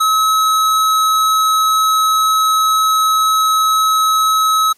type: tone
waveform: square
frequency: 1286 Hz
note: E6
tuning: 43 cents flat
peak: -11 dBFS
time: 0-4.73 s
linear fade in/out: 10 ms
effects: white hiss -54 dBFS RMS until 4.77 s + MP3 64 kbps